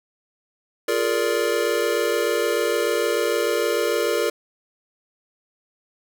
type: chord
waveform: square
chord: Bb dominant seventh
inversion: second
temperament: just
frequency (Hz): 349.6 / 419.5 / 466.2 / 582.7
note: F4 / Ab4 / Bb4 / D5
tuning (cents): +2 / +17 / 0 / -14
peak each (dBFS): -28 / -26 / -24 / -27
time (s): 0.88-4.3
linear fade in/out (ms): 5
effects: none